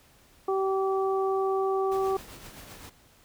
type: harmonic tone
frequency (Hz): 385.2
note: G4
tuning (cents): -30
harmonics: 1 / 2 / 3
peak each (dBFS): -25 / -31 / -33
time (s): 0.48-2.17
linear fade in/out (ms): 5
type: noise with tremolo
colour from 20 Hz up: pink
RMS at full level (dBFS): -44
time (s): 1.91-2.9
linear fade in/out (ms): 10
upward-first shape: triangle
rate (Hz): 7.7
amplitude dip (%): 50
effects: pink hiss -59 dBFS RMS until 3.24 s